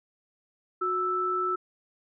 sine tone pair together, 366.3 / 1318.5 Hz, F#4 / E6, -17 / 0 cents, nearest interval octave + minor seventh, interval 2217 cents, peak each -31 / -26 dBFS, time 0.81-1.56 s, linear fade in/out 10 ms, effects none

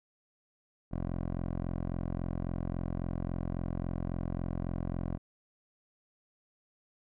10% pulse tone with low-pass filter, 43.65 Hz, F1, in tune, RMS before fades -35 dBFS, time 0.91-5.18 s, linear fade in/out 20 ms, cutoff 890 Hz, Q 0.6, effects none

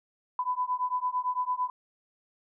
sine beating tone pair, 996 / 1004.9 Hz, B5 / B5, +14 / +30 cents, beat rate 8.9 Hz, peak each -30 dBFS, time 0.39-1.7 s, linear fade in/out 2 ms, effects none

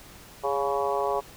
harmonic tone with a mistuned harmonic, 140.4 Hz, C#3, 22 cents sharp, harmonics 3 / 4 / 5 / 6 / 7 / 8, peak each -29 / -30 / -31 / -32 / -32 / -33 dBFS, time 0.43-1.21 s, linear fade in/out 20 ms, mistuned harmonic 3, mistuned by -40 cents, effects pink hiss -48 dBFS RMS until 1.36 s

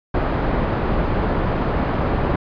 pink low-pass noise, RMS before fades -20 dBFS, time 0.14-2.36 s, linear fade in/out 5 ms, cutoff 1200 Hz, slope 12 dB/octave, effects resampled to 11025 Hz

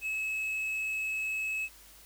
triangle tone, 2582 Hz, E7, 37 cents flat, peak -29 dBFS, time 0.01-1.69 s, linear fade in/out 50 ms, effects added 50 Hz sine -60 dBFS peak until 2.05 s + white hiss -55 dBFS RMS until 2.05 s

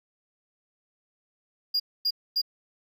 triangle tone bursts, 4835 Hz, D8, 50 cents sharp, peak -21 dBFS, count 3, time 1.74-2.417 s, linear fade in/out 10 ms, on 59 ms, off 250 ms, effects none

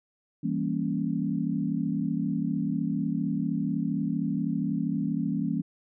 sine chord, E diminished seventh, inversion none, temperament equal with one note detuned, 164.81 / 197.48 / 233.1 / 277.2 Hz, E3 / G3 / Bb3 / Db4, 0 / +13 / 0 / 0 cents, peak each -31 dBFS, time 0.43-5.62 s, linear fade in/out 10 ms, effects none

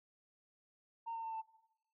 sine tone with pitch steps, 918 / 908 / 898.1 / 888.3 Hz, A#5 / A#5 / A5 / A5, -27 / -46 / +35 / +16 cents, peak -38 dBFS, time 1.06-1.42 s, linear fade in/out 20 ms, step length 90 ms, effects noise-tail reverb RT60 0.8 s tail -17 dB re dry + tanh soft clip ceiling -36 dBFS

